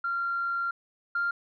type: tone pair in turn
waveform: sine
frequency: 1382 / 1394.8 Hz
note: F6 / F6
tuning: -19 / -3 cents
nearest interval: unison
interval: 16 cents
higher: second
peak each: -26 / -24 dBFS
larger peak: second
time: 0.04-0.71 / 1.15-1.31 s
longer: first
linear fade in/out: 5 ms
effects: tanh soft clip ceiling -21 dBFS